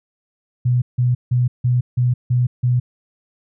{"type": "tone bursts", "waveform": "sine", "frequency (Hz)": 123.7, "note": "B2", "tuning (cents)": 3, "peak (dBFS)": -13, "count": 7, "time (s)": [0.65, 2.8], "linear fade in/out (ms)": 10, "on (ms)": 170, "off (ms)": 160, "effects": []}